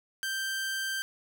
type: tone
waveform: sawtooth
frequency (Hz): 1568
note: G6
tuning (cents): 0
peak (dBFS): -27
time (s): 0.23-1.02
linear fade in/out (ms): 0
effects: none